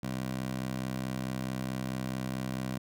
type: tone with high-pass filter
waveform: 15% pulse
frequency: 64.6 Hz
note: C2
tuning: 21 cents flat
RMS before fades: -35 dBFS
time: 0.03-2.78 s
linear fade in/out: 5 ms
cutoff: 150 Hz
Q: 1.2
effects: none